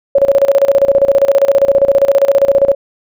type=tone with tremolo; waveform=sine; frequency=554.4 Hz; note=C#5; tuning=in tune; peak=-4 dBFS; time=0.15-2.75 s; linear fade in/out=5 ms; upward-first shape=square; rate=15 Hz; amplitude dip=80%; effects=none